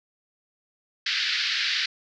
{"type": "band-pass noise", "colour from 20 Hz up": "white", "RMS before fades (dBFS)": -26, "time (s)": [1.06, 1.86], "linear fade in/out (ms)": 5, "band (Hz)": [1500, 4900], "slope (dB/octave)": 48, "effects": []}